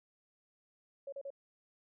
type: tone bursts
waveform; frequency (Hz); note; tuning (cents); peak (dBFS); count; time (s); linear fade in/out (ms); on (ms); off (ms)
sine; 554.4; C#5; 0; -40; 3; 1.07-1.304; 5; 54; 36
effects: none